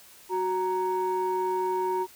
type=tone pair together; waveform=sine; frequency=370 / 932.3 Hz; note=F#4 / A#5; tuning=0 / 0 cents; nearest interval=octave + major third; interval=1600 cents; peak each=-26 dBFS; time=0.29-2.07 s; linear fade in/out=50 ms; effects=tanh soft clip ceiling -20 dBFS + white hiss -52 dBFS RMS until 2.15 s